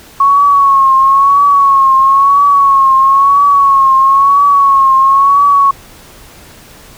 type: tone with vibrato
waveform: sine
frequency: 1102 Hz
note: C#6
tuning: 11 cents flat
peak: -4 dBFS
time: 0.2-5.71 s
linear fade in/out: 5 ms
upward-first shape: triangle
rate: 1 Hz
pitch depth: 64 cents each way
effects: pink hiss -37 dBFS RMS until 6.97 s